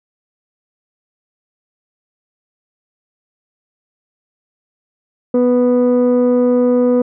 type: tone pair together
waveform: sine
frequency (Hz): 246.9 / 493.8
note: B3 / B4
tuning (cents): 0 / 0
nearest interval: octave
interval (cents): 1200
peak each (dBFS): -10 / -10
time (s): 5.34-7.02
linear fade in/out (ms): 5
effects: tanh soft clip ceiling -7 dBFS